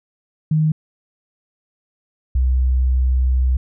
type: tone pair in turn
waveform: sine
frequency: 155.56 / 63.8 Hz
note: D#3 / C2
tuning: 0 / -43 cents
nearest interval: octave + minor third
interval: 1543 cents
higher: first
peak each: -13 dBFS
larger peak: neither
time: 0.51-0.72 / 2.35-3.57 s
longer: second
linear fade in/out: 5 ms
effects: none